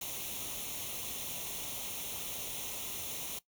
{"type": "noise with comb filter", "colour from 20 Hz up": "white", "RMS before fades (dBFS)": -40, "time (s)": [0.01, 3.39], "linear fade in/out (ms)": 5, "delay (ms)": 0.31, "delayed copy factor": 0.7, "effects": ["noise-tail reverb RT60 0.1 s tail -18 dB re dry"]}